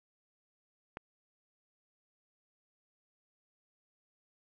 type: click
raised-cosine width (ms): 0.5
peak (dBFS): -25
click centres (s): 0.971
effects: none